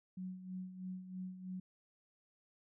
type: tone with tremolo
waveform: sine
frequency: 185 Hz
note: F#3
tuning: in tune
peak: -40 dBFS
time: 0.17-1.6 s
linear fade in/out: 5 ms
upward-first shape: sine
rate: 3.1 Hz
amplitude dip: 65%
effects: none